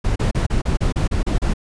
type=noise bursts; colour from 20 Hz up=brown; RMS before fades=-18 dBFS; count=10; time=0.04-1.537 s; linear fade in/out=10 ms; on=120 ms; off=33 ms; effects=resampled to 22050 Hz